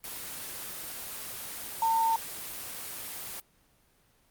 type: tone in noise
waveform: sine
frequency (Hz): 905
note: A5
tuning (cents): +48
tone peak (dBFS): -23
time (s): 1.82-2.16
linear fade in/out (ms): 2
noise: white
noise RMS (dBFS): -39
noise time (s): 0.04-3.4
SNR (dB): +13
effects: pink hiss -66 dBFS RMS until 4.3 s + Opus 24 kbps